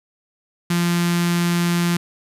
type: tone with notch filter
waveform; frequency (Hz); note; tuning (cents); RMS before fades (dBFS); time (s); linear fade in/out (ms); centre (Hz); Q
sawtooth; 172.8; F3; -18; -19; 0.7-1.97; 5; 560; 0.59
effects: resampled to 32000 Hz + 8-bit